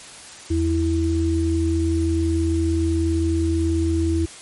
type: tone pair together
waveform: sine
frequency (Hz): 82.66 / 329.6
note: E2 / E4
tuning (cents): +5 / 0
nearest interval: 2 octaves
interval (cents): 2395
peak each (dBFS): -20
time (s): 0.5-4.26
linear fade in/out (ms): 10
effects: white hiss -40 dBFS RMS until 4.41 s + MP3 48 kbps